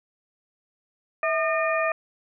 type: harmonic tone with a mistuned harmonic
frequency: 608 Hz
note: D#5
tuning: 40 cents flat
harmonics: 1 / 2 / 3 / 4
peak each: -24 / -27 / -29 / -30 dBFS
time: 1.23-1.92 s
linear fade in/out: 2 ms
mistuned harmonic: 1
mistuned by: +110 cents
effects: none